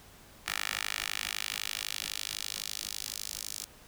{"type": "tone with high-pass filter sweep", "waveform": "10% pulse", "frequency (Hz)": 51.91, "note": "G#1", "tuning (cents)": 0, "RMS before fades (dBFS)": -37, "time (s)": [0.46, 3.65], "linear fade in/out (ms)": 10, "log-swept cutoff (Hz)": [1800, 5800], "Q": 1.2, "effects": ["pink hiss -55 dBFS RMS until 3.87 s"]}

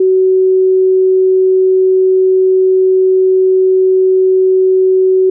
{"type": "tone", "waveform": "sine", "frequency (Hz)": 375.5, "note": "F#4", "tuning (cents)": 26, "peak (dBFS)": -6, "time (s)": [0, 5.3], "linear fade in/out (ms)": 5, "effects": []}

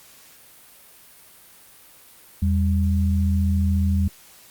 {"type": "tone pair together", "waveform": "sine", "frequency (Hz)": [82.41, 196.52], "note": ["E2", "G3"], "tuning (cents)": [0, 5], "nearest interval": "octave + minor third", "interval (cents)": 1505, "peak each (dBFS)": [-18, -23], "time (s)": [2.42, 4.08], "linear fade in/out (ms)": 5, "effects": ["white hiss -49 dBFS RMS until 4.5 s", "Opus 48 kbps"]}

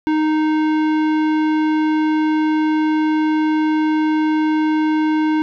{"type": "tone with tanh clipping", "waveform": "sine", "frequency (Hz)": 310, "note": "D#4", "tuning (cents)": -6, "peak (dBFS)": -16, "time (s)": [0.07, 5.42], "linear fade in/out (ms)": 0, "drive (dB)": 16, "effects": []}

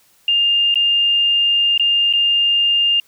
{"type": "tone with dropouts", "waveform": "sine", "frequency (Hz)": 2809, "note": "F7", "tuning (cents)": 9, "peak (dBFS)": -12, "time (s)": [0.28, 3], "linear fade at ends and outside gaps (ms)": 2, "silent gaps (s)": [[0.743, 0.756], [1.778, 1.796], [2.128, 2.135]], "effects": ["white hiss -55 dBFS RMS until 3.07 s"]}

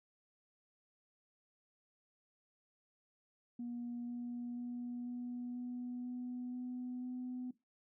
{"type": "tone with pitch steps", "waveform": "sine", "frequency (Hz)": [240, 241.5, 243.1, 244.6, 246.2, 247.7, 249.3, 250.9], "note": ["B3", "B3", "B3", "B3", "B3", "B3", "B3", "B3"], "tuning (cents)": [-49, -39, -27, -16, -5, 5, 16, 28], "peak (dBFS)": -39, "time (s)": [3.59, 7.51], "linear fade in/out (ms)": 5, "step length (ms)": 490, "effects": ["noise-tail reverb RT60 0.2 s tail -17 dB re dry", "tanh soft clip ceiling -36 dBFS"]}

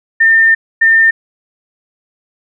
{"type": "tone bursts at uneven times", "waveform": "sine", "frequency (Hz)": 1806, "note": "A6", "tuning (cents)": 45, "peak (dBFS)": -5, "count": 2, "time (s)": [[0.2, 0.55], [0.81, 1.11]], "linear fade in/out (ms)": 10, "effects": []}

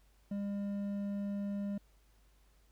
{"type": "tone with hard clipping", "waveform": "triangle", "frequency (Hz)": 201.3, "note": "G3", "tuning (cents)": 46, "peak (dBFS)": -36, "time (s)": [0.31, 1.78], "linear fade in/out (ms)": 5, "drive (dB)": 9, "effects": ["added 50 Hz sine -64 dBFS peak until 2.71 s", "pink hiss -72 dBFS RMS until 2.71 s"]}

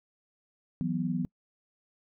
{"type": "chord", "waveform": "sine", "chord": "E suspended second", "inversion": "none", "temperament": "equal", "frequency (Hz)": [164.81, 185, 246.9], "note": ["E3", "F#3", "B3"], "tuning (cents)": [0, 0, 0], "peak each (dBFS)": -32, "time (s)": [0.81, 1.25], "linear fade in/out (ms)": 0, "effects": ["noise-tail reverb RT60 0.1 s tail -26 dB re dry"]}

